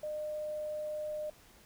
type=tone with quantisation; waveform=sine; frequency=607 Hz; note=D#5; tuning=43 cents flat; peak=-35 dBFS; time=0.03-1.3 s; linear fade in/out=5 ms; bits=10; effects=pink hiss -60 dBFS RMS until 1.65 s